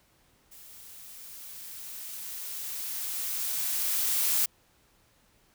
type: noise with level ramp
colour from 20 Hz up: blue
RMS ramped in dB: -50 to -25 dBFS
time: 0.51-4.46 s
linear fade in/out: 10 ms
effects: pink hiss -65 dBFS RMS until 5.54 s